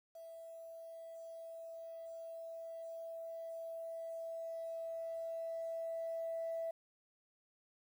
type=tone with level ramp; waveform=sine; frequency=659.3 Hz; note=E5; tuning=in tune; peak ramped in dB=-49 to -36 dBFS; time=0.15-6.71 s; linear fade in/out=5 ms; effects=tanh soft clip ceiling -33 dBFS + 11-bit